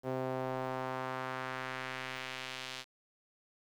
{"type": "tone with band-pass filter sweep", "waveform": "sawtooth", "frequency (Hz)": 130, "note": "C3", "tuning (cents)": -11, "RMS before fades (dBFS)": -39, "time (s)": [0.03, 2.85], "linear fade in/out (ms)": 50, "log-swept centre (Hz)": [510, 3800], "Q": 1.2, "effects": ["10-bit"]}